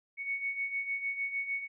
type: beating tone pair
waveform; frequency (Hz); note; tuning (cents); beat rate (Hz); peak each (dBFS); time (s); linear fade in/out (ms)
sine; 2217 / 2223.6; C#7 / C#7; 0 / +5; 6.6; -39 / -33; 0.17-1.68; 50
effects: none